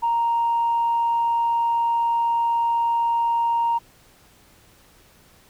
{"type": "tone", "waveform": "sine", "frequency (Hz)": 932, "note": "A#5", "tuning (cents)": -1, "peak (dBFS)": -17, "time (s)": [0.02, 3.79], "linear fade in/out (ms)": 20, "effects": ["tanh soft clip ceiling -14 dBFS", "pink hiss -54 dBFS RMS until 5.49 s"]}